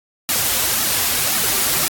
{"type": "noise with flanger", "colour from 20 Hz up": "white", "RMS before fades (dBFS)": -18, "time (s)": [0.29, 1.88], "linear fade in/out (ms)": 0, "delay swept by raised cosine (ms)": [1.9, 6.6], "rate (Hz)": 1.9, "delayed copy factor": -0.75, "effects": ["AAC 64 kbps"]}